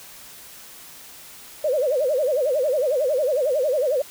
sine tone with vibrato, 554.4 Hz, C#5, in tune, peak -18 dBFS, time 1.64-4.02 s, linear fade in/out 5 ms, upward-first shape sine, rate 11 Hz, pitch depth 210 cents each way, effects white hiss -43 dBFS RMS until 4.1 s

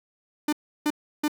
45% pulse tone bursts, 299.2 Hz, D4, 32 cents sharp, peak -21 dBFS, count 3, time 0.48-1.281 s, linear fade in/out 5 ms, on 47 ms, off 330 ms, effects none

